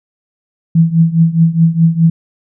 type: tone with tremolo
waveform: sine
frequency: 164.81 Hz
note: E3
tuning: in tune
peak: -3 dBFS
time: 0.75-2.1 s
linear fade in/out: 5 ms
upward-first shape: triangle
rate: 4.8 Hz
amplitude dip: 90%
effects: none